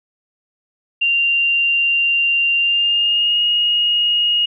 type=tone with pitch glide; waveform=sine; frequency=2778 to 2871 Hz; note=F7 to F7; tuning=-10 to +47 cents; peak=-13 dBFS; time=1.01-4.46 s; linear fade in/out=10 ms; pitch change=+57 cents; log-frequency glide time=2.57-3.42 s; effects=none